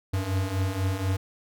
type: beating tone pair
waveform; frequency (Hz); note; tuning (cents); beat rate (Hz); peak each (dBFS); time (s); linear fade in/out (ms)
square; 92.5 / 96.6; F#2 / G2; 0 / -25; 4.1; -31 / -27; 0.13-1.17; 10
effects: none